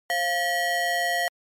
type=ring-modulated tone; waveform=square; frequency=614 Hz; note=D#5; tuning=23 cents flat; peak=-20 dBFS; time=0.1-1.28 s; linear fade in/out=0 ms; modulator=1310 Hz; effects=MP3 64 kbps